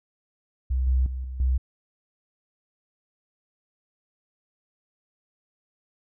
sine tone with level steps, 64.3 Hz, C2, 30 cents flat, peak -21 / -18 / -28 / -31 / -19 dBFS, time 0.7-1.58 s, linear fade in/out 10 ms, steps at 0.87 / 1.06 / 1.24 / 1.4 s, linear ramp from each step 2 ms, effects none

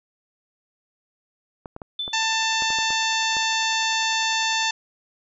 clicks, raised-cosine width 1 ms, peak -21 dBFS, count 9, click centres 1.658 / 1.764 / 1.818 / 2.079 / 2.622 / 2.704 / 2.787 / 2.905 / 3.368 s
sine tone with exponential decay, 3520 Hz, A7, in tune, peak -23 dBFS, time 1.99-2.45 s, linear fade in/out 5 ms, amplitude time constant 100 ms
harmonic tone, 890 Hz, A5, 20 cents sharp, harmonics 1 / 2 / 3 / 4 / 5 / 6 / 7 / 8, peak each -26 / -27 / -28 / -27 / -30 / -34 / -32 / -35 dBFS, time 2.13-4.71 s, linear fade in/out 5 ms
effects none

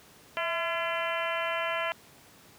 harmonic tone with a mistuned harmonic, 340 Hz, F4, 46 cents flat, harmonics 2 / 3 / 4 / 5 / 6 / 7 / 8 / 9, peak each -33 / -35 / -36 / -37 / -38 / -38 / -39 / -40 dBFS, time 0.37-1.92 s, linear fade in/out 0 ms, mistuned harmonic 2, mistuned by -56 cents, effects pink hiss -55 dBFS RMS until 2.58 s + high-pass 100 Hz 12 dB/octave

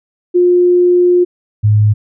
sine tone pair in turn, 355.7 / 105.75 Hz, F4 / G#2, +32 / +32 cents, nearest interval octave + major sixth, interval 2100 cents, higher first, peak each -6 dBFS, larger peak neither, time 0.34-1.25 / 1.63-1.94 s, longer first, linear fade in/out 20 ms, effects none

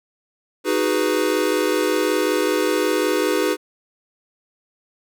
square chord, G# minor seventh, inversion second, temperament equal, 311.1 / 370 / 415.3 / 493.9 Hz, D#4 / F#4 / G#4 / B4, 0 / 0 / 0 / 0 cents, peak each -24 dBFS, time 0.64-3.57 s, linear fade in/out 50 ms, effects none

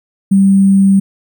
sine tone with sample-and-hold, 194.8 Hz, G3, 11 cents flat, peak -5 dBFS, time 0.31-1 s, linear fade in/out 10 ms, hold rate 8820 Hz, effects none

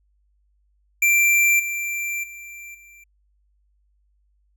square tone with level steps, 2356 Hz, D7, 5 cents sharp, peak -15 / -25 / -37 / -46 dBFS, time 1.02-3.04 s, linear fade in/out 5 ms, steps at 1.59 / 2.23 / 2.74 s, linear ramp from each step 10 ms, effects added 50 Hz sine -61 dBFS peak until 4.56 s

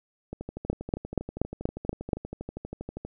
two click trains, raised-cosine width 2 ms, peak -22 / -10 dBFS, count 35 / 7, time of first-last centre 0.33-3.05 / 0.7-2.132 s, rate 12.5 / 4.19 Hz, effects none

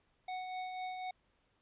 square tone with tremolo, 740 Hz, F#5, in tune, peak -38 dBFS, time 0.28-1.11 s, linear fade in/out 5 ms, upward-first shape triangle, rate 4 Hz, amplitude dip 40%, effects pink hiss -75 dBFS RMS until 1.61 s + resampled to 8000 Hz

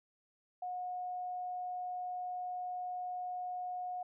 sine tone, 725 Hz, F#5, 35 cents flat, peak -37 dBFS, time 0.62-4.03 s, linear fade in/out 5 ms, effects none

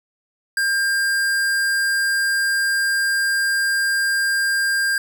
square tone, 1600 Hz, G6, 35 cents sharp, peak -18 dBFS, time 0.57-4.98 s, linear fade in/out 2 ms, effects none

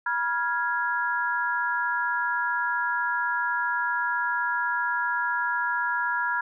sine chord, F diminished, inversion second, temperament equal with one note detuned, 969.1 / 1396.9 / 1661.2 Hz, Cb6 / F6 / Ab6, -33 / 0 / 0 cents, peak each -28 dBFS, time 0.06-6.41 s, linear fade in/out 5 ms, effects none

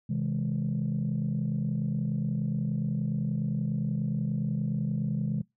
sine chord, C augmented, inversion none, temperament equal with one note detuned, 130.81 / 160.86 / 207.7 Hz, C3 / E3 / G#3, 0 / -42 / 0 cents, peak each -30 dBFS, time 0.09-5.42 s, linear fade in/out 10 ms, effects noise-tail reverb RT60 0.2 s tail -24 dB re dry + tanh soft clip ceiling -21 dBFS

